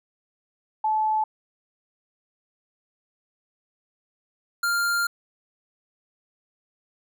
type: tone pair in turn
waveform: sine / square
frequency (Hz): 866 / 1398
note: A5 / F6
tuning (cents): -28 / +1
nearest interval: minor sixth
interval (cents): 829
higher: second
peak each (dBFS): -20 / -22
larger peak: first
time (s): 0.84-1.24 / 4.63-5.07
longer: second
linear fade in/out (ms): 5
effects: none